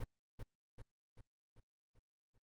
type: noise with echo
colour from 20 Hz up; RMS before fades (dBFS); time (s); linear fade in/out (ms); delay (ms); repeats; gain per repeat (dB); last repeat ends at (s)
brown; -40; 0-0.04; 5; 390; 6; -5; 2.38
effects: Opus 32 kbps